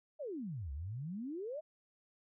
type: exponential two-way sweep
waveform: sine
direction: down then up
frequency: 648 to 65.41 to 648 Hz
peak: -39 dBFS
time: 0.19-1.61 s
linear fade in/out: 20 ms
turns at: 0.72 s
effects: none